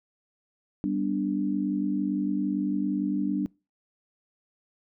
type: chord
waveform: sine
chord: G major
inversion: none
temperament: equal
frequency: 196 / 246.9 / 293.7 Hz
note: G3 / B3 / D4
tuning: 0 / 0 / 0 cents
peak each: -29 / -32 / -27 dBFS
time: 0.84-3.46 s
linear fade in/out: 0 ms
effects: noise-tail reverb RT60 0.3 s tail -25 dB re dry